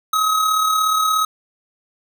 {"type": "tone with amplitude modulation", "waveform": "square", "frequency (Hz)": 1272, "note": "D#6", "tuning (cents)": 38, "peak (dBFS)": -14, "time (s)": [0.13, 1.25], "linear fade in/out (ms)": 5, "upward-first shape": "sine", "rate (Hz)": 36.9, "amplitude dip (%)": 40, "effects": []}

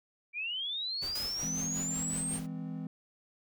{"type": "linear sweep", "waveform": "sine", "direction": "up", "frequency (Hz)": [2315, 8790], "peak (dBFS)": -33, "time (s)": [0.33, 2.4], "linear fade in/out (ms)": 50}
{"type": "noise with tremolo", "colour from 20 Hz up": "pink", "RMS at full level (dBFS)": -44, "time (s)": [1.01, 2.47], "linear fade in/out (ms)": 20, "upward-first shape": "sine", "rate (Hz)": 5.4, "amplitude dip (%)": 65}
{"type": "noise with exponential decay", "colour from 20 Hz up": "white", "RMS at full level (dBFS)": -39, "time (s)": [1.15, 1.66], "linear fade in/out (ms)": 5, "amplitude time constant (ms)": 110}
{"type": "chord", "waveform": "triangle", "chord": "E augmented", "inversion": "none", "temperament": "just", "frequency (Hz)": [164.81, 206, 257.5], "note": ["E3", "G#3", "B#3"], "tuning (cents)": [0, -14, -28], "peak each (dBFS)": [-37, -41, -39], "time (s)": [1.43, 2.87], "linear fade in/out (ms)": 2}
{"effects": []}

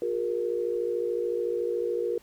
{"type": "tone cluster", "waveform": "sine", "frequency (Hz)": [358.4, 412.2, 472.1], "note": ["F4", "G#4", "A#4"], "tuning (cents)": [45, -13, 22], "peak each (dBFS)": [-31, -33, -28], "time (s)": [0.02, 2.18], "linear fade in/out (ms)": 2, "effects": ["pink hiss -59 dBFS RMS until 2.22 s"]}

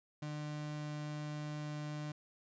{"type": "tone", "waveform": "35% pulse", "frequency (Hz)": 149.8, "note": "D3", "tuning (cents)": 35, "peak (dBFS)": -38, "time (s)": [0.22, 2.12], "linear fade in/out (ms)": 5, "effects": ["resampled to 16000 Hz"]}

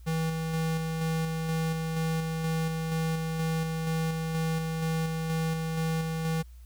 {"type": "tone with tremolo", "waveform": "square", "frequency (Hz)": 161.6, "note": "E3", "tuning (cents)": -34, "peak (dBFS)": -27, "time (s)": [0.06, 6.43], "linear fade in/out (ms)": 20, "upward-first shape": "square", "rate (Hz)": 2.1, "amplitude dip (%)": 30, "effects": ["added 60 Hz sine -45 dBFS peak until 6.65 s", "white hiss -65 dBFS RMS until 6.65 s"]}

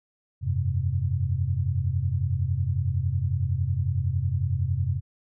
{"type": "chord", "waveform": "sine", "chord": "F suspended second", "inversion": "none", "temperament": "just", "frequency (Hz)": [87.31, 98.22, 130.96], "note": ["F2", "G2", "C3"], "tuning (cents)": [0, 4, 2], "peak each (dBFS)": -27, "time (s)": [0.41, 5.01], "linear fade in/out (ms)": 50, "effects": []}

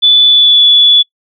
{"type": "tone with pitch glide", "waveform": "sine", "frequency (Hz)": [3477, 3433], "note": ["A7", "A7"], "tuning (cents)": [-21, -43], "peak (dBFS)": -3, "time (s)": [0.02, 1.03], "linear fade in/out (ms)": 20, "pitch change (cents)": -22, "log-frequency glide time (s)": [0.25, 0.64], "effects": ["noise-tail reverb RT60 0.1 s tail -23 dB re dry"]}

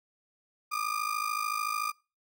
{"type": "ring-modulated tone", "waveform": "35% pulse", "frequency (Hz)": 1209, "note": "D6", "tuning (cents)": 50, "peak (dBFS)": -25, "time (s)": [0.71, 1.92], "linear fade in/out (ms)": 20, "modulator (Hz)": 26.8, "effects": ["noise-tail reverb RT60 0.3 s tail -24 dB re dry"]}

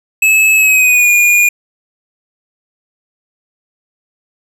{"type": "tone with pitch glide", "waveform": "square", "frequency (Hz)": [2594, 2434], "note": ["E7", "D#7"], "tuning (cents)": [-28, -39], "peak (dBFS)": -7, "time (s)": [0.22, 1.49], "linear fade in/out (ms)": 5, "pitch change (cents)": -111, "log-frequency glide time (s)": [0.55, 1.1], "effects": []}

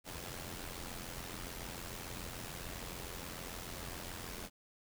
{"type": "noise with amplitude modulation", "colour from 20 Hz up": "pink", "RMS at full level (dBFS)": -42, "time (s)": [0.04, 4.5], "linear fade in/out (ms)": 50, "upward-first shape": "sine", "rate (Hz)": 86.9, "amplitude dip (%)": 65, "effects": []}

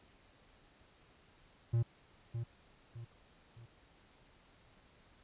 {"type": "tone with echo", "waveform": "triangle", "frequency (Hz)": 116.54, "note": "A#2", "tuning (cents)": 0, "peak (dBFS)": -26, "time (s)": [1.73, 1.83], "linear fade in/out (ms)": 10, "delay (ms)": 610, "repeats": 3, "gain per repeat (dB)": -8, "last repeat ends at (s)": 3.66, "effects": ["pink hiss -65 dBFS RMS until 5.23 s", "resampled to 8000 Hz"]}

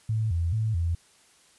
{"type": "tone with vibrato", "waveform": "sine", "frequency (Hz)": 96.4, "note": "G2", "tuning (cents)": -28, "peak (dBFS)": -23, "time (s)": [0.09, 0.95], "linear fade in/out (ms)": 5, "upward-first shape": "square", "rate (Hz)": 2.3, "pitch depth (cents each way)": 230, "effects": ["white hiss -59 dBFS RMS until 1.58 s", "resampled to 24000 Hz"]}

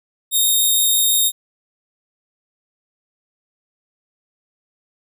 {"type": "tone", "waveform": "10% pulse", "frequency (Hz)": 3706, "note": "A#7", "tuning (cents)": -11, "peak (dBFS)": -6, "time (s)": [0.31, 1.32], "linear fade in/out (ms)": 50, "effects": []}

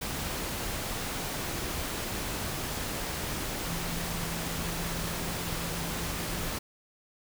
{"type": "tone in noise", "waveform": "sine", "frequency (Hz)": 167.8, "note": "E3", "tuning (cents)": 31, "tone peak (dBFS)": -38, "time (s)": [3.64, 6.47], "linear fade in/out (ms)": 10, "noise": "pink", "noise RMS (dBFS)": -34, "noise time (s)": [0.01, 6.59], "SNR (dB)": -7, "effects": []}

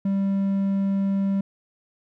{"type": "tone with hard clipping", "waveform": "triangle", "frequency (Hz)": 196, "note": "G3", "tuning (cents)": 0, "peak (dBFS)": -21, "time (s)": [0.05, 1.41], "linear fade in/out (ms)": 5, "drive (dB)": 6, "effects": []}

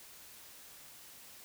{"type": "silence", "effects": ["white hiss -54 dBFS RMS until 1.44 s"]}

